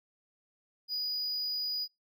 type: tone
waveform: triangle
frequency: 4925 Hz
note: D#8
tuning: 19 cents flat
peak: -30 dBFS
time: 0.88-1.88 s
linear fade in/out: 50 ms
effects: noise-tail reverb RT60 0.2 s tail -26 dB re dry